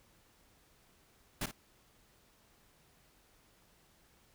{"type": "noise with echo", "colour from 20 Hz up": "pink", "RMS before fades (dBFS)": -36, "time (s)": [1.41, 1.46], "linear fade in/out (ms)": 5, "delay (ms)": 54, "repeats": 1, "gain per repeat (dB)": -11, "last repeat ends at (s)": 1.514, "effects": ["pink hiss -67 dBFS RMS until 4.34 s"]}